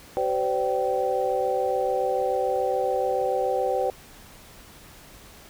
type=tone cluster; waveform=sine; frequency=381.8 / 509 / 576 / 774 Hz; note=G4 / C5 / D5 / G5; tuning=-46 / -48 / -34 / -22 cents; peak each=-30 / -25 / -29 / -27 dBFS; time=0.17-3.9 s; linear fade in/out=0 ms; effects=pink hiss -48 dBFS RMS until 5.49 s